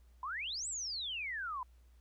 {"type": "exponential two-way sweep", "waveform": "sine", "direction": "up then down", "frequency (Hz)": [972, 8120, 972], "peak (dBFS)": -37, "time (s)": [0.23, 1.63], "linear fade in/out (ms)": 2, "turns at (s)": 0.68, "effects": ["added 60 Hz sine -59 dBFS peak until 2 s", "pink hiss -75 dBFS RMS until 2 s"]}